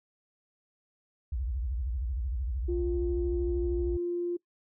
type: tone with vibrato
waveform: sine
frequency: 61.74 Hz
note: B1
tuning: in tune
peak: -29 dBFS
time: 1.32-3.97 s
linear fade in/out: 5 ms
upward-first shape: sine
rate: 13 Hz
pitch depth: 290 cents each way
type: tone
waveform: sine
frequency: 349.2 Hz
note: F4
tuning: in tune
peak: -28 dBFS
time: 2.68-4.37 s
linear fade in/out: 10 ms
effects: noise-tail reverb RT60 0.1 s tail -23 dB re dry + tanh soft clip ceiling -18 dBFS